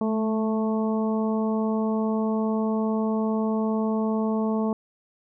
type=harmonic tone with a mistuned harmonic; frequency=220 Hz; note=A3; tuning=in tune; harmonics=1 / 2 / 3 / 4 / 5; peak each=-23 / -29 / -33 / -35 / -37 dBFS; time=0.01-4.73 s; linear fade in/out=2 ms; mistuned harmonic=1; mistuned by=-19 cents; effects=none